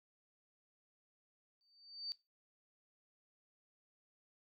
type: tone with exponential growth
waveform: sine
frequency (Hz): 4599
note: D8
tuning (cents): -37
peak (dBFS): -37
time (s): 1.61-2.12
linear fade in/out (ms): 0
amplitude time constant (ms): 110
effects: noise-tail reverb RT60 0.2 s tail -17 dB re dry